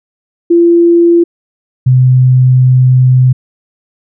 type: tone pair in turn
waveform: sine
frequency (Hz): 341.5 / 127.92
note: F4 / C3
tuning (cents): -39 / -39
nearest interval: octave + perfect fourth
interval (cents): 1700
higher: first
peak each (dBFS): -3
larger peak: neither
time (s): 0.5-1.24 / 1.86-3.33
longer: second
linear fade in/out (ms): 10
effects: none